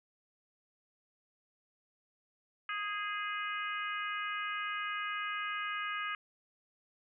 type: harmonic tone with a mistuned harmonic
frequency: 415.3 Hz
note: G#4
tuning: in tune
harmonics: 3 / 4 / 5 / 6 / 7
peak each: -38 / -40 / -42 / -44 / -45 dBFS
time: 2.69-6.15 s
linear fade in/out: 2 ms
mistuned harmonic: 4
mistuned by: -20 cents
effects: none